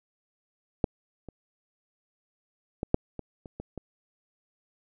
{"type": "clicks", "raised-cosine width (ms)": 2, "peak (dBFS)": [-9, -28, -16, -6, -22, -29, -23, -23], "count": 8, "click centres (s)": [0.842, 1.287, 2.831, 2.944, 3.193, 3.458, 3.6, 3.777], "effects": []}